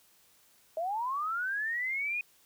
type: linear sweep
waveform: sine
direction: up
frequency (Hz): 622 to 2489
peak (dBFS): -30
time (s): 0.77-2.21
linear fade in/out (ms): 2
effects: white hiss -64 dBFS RMS until 2.45 s